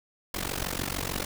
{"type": "noise with amplitude modulation", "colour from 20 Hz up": "pink", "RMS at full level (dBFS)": -28, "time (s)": [0.34, 1.25], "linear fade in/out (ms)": 5, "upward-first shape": "sine", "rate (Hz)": 46.6, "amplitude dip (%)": 95, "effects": []}